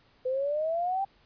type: exponential sweep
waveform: sine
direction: up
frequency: 503 to 796 Hz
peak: -26 dBFS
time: 0.25-1.05 s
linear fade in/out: 10 ms
effects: pink hiss -63 dBFS RMS until 1.25 s + resampled to 11025 Hz